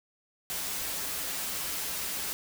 white noise with comb filter, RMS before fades -34 dBFS, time 0.5-2.33 s, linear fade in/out 0 ms, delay 8.6 ms, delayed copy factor -0.5, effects none

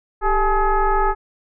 sine tone with frequency modulation, 440 Hz, A4, in tune, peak -14 dBFS, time 0.21-1.15 s, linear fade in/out 50 ms, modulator 417 Hz, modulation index 2.2, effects none

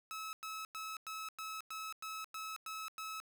sawtooth tone bursts, 1295 Hz, E6, 31 cents flat, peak -38 dBFS, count 10, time 0.11-3.201 s, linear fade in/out 0 ms, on 220 ms, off 99 ms, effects none

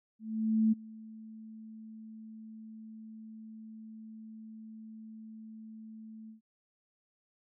sine tone with ADSR envelope, 220 Hz, A3, in tune, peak -22 dBFS, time 0.19-6.41 s, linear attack 530 ms, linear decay 19 ms, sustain -23 dB, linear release 120 ms, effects none

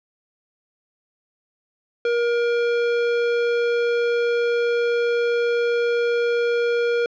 sine tone with hard clipping, 473.8 Hz, A#4, 28 cents sharp, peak -20 dBFS, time 2.05-7.06 s, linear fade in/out 2 ms, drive 16 dB, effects low-pass 4000 Hz 12 dB/octave

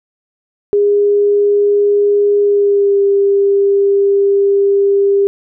sine tone with pitch glide, 408.6 to 398.6 Hz, G#4 to G4, -28 to +29 cents, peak -8 dBFS, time 0.73-5.27 s, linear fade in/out 0 ms, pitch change -43 cents, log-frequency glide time 2.4-3.01 s, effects none

